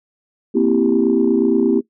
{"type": "chord", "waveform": "sine", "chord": "C dominant seventh", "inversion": "third", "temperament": "equal", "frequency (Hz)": [233.1, 261.6, 329.6, 392], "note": ["Bb3", "C4", "E4", "G4"], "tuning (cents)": [0, 0, 0, 0], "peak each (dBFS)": -17, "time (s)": [0.54, 1.81], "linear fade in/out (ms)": 20, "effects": ["noise-tail reverb RT60 0.1 s tail -17 dB re dry", "tanh soft clip ceiling -4 dBFS"]}